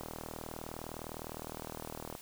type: click train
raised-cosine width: 1 ms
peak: -27 dBFS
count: 86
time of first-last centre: 0.01-2.151 s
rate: 39.7 Hz
effects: white hiss -52 dBFS RMS until 2.21 s